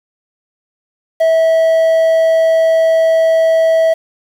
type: tone with quantisation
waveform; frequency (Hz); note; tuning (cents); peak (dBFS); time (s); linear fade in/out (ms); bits
triangle; 650; E5; -24; -6; 1.2-3.94; 10; 6
effects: none